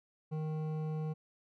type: tone with hard clipping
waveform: sine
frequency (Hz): 155.56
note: D#3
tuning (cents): 0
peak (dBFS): -36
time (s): 0.31-1.14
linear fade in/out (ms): 20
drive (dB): 11
effects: none